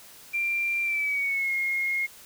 sine tone with pitch glide, 2371 to 2149 Hz, D7 to C7, +16 to +46 cents, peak -24 dBFS, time 0.33-2.07 s, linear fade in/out 20 ms, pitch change -170 cents, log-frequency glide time 0.82-1.53 s, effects white hiss -49 dBFS RMS until 2.25 s

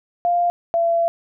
sine tone pair in turn, 698.5 / 675.5 Hz, F5 / E5, 0 / +42 cents, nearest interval minor second, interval 58 cents, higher first, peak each -15 dBFS, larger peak neither, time 0.25-0.5 / 0.74-1.08 s, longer second, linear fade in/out 0 ms, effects none

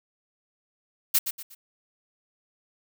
blue noise with echo, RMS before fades -20 dBFS, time 1.14-1.19 s, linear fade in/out 10 ms, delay 120 ms, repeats 3, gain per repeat -9 dB, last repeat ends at 1.55 s, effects none

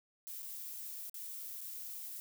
violet noise with dropouts, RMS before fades -45 dBFS, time 0.27-2.2 s, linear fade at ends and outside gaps 0 ms, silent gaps 0.423-0.429 / 1.097-1.143 / 1.607-1.613 s, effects none

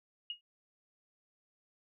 sine tone with exponential decay, 2873 Hz, F7, 48 cents sharp, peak -33 dBFS, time 0.3-0.41 s, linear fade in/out 2 ms, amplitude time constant 22 ms, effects none

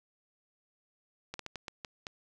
slowing click train, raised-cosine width 0.2 ms, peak -22 dBFS, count 7, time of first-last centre 1.34-2.068 s, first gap 53 ms, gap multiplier 1.33, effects none

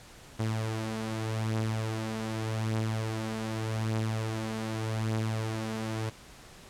sawtooth beating tone pair, 110 / 110.84 Hz, A2 / A2, 0 / +13 cents, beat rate 0.84 Hz, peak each -32 / -27 dBFS, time 0.39-6.1 s, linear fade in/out 10 ms, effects pink hiss -51 dBFS RMS until 6.69 s + low-pass 10000 Hz 12 dB/octave

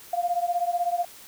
sine beating tone pair, 695 / 711 Hz, F5 / F5, -9 / +31 cents, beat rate 16 Hz, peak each -25 / -27 dBFS, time 0.13-1.05 s, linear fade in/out 5 ms, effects white hiss -47 dBFS RMS until 1.27 s

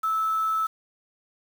sine tone with quantisation, 1308 Hz, E6, 14 cents flat, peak -22 dBFS, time 0.03-0.67 s, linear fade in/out 10 ms, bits 7, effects none

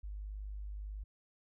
sine tone, 50.8 Hz, G#1, 38 cents flat, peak -40 dBFS, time 0.03-1.04 s, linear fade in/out 10 ms, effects none

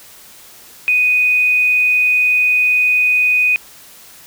triangle tone with tanh clipping, 2489 Hz, D#7, in tune, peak -10 dBFS, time 0.88-3.56 s, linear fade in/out 0 ms, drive 2 dB, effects white hiss -41 dBFS RMS until 4.26 s

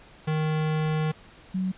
square / sine tone pair in turn, 155.56 / 186.9 Hz, D#3 / F#3, 0 / +18 cents, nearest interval minor third, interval 318 cents, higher second, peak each -24 dBFS, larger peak neither, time 0.27-1.12 / 1.54-1.72 s, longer first, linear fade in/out 10 ms, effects pink hiss -51 dBFS RMS until 1.77 s + resampled to 8000 Hz

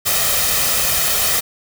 white noise with comb filter, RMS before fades -17 dBFS, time 0.05-1.41 s, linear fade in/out 20 ms, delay 1.6 ms, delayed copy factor +0.55, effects none

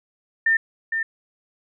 sine tone with echo, 1803 Hz, A6, 42 cents sharp, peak -15 dBFS, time 0.46-0.57 s, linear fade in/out 5 ms, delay 460 ms, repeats 1, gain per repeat -6 dB, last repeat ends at 1.03 s, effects none

